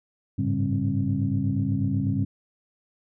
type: tone cluster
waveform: sine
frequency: 99.6 / 107.8 / 139.8 / 197.2 / 268.8 Hz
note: G2 / A2 / C#3 / G3 / C4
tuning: +28 / -35 / +15 / +11 / +47 cents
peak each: -28 dBFS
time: 0.38-2.25 s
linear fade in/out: 10 ms
effects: tanh soft clip ceiling -12 dBFS